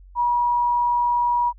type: tone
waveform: sine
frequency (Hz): 963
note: B5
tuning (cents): -44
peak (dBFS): -17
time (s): 0.15-1.53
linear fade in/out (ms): 50
effects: added 46 Hz sine -43 dBFS peak until 1.58 s

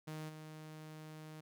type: tone with level steps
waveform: sawtooth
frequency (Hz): 155.56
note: D#3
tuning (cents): 0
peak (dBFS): -39 / -45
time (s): 0.07-1.41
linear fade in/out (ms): 10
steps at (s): 0.28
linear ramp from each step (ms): 20
effects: none

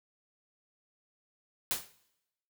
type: noise with exponential decay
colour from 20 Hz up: white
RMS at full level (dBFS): -28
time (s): 1.71-1.92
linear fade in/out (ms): 0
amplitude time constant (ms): 44
effects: noise-tail reverb RT60 0.9 s tail -20 dB re dry

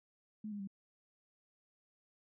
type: tone with pitch steps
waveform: sine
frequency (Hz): 213.8 / 204.7 / 196.06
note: A3 / G#3 / G3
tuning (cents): -49 / -25 / +1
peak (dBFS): -40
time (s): 0.44-0.674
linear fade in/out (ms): 5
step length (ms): 78
effects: none

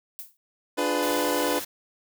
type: noise with exponential decay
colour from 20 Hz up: violet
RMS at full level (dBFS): -34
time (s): 0.19-0.37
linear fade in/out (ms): 0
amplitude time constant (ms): 39
type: chord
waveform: 25% pulse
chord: D diminished seventh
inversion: none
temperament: equal with one note detuned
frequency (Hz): 293.7 / 349.2 / 415.3 / 498.5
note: D4 / F4 / Ab4 / Cb5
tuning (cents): 0 / 0 / 0 / +16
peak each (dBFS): -24 / -27 / -29 / -23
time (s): 0.77-1.6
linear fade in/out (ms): 20
type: noise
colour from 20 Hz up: white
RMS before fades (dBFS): -35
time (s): 1.02-1.65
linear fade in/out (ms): 10
effects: none

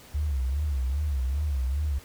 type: tone with vibrato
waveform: sine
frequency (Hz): 69.3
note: C#2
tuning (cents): 0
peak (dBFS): -24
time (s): 0.14-1.99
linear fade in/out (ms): 10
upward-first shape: sine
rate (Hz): 2.5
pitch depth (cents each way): 160
effects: pink hiss -50 dBFS RMS until 2.04 s

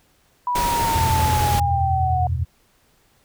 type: exponential sweep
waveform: sine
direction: down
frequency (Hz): 987.8 to 727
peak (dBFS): -19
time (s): 0.47-2.27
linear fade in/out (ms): 2
type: noise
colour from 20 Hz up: pink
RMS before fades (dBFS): -25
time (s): 0.55-1.6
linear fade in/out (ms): 5
type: chord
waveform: sine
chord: E suspended second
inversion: none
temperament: equal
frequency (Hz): 82.41 / 92.5 / 123.47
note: E2 / F#2 / B2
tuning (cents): 0 / 0 / 0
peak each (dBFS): -22 / -27 / -25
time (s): 0.94-2.45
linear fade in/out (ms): 20
effects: pink hiss -60 dBFS RMS until 3.24 s

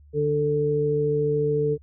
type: harmonic tone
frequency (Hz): 147.7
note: D3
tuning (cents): +10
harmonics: 1 / 2 / 3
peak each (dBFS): -26 / -33 / -21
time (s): 0.13-1.78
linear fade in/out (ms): 50
effects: added 73 Hz sine -48 dBFS peak until 1.82 s

